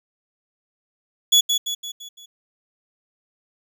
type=tone with echo; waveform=30% pulse; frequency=3400 Hz; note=G#7; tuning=40 cents sharp; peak=-9 dBFS; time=1.32-1.41 s; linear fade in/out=10 ms; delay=170 ms; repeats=5; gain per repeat=-6 dB; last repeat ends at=2.26 s; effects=none